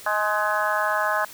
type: harmonic tone with a mistuned harmonic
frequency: 209.9 Hz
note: G#3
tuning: 19 cents sharp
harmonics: 3 / 4 / 5 / 6 / 7 / 8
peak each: -27 / -28 / -27 / -28 / -28 / -28 dBFS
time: 0.06-1.25 s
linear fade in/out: 5 ms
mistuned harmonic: 7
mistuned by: +42 cents
effects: white hiss -43 dBFS RMS until 1.33 s